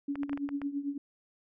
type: tone with tremolo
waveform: sine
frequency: 283 Hz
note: C#4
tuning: 36 cents sharp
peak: -28 dBFS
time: 0.08-0.98 s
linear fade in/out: 5 ms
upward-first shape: triangle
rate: 9 Hz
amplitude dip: 85%
type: clicks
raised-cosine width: 0.5 ms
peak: -26 dBFS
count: 7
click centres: 0.156 / 0.233 / 0.295 / 0.331 / 0.375 / 0.49 / 0.617 s
effects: none